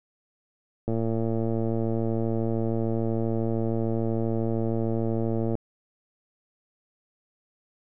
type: click train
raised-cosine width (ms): 2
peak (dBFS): -15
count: 529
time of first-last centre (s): 0.88-5.553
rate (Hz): 113
effects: none